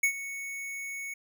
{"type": "tone with ADSR envelope", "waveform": "square", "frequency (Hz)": 2217, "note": "C#7", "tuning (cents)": 0, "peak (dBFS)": -21, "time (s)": [0.03, 1.14], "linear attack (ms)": 6, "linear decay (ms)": 84, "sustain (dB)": -15, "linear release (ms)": 7, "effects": []}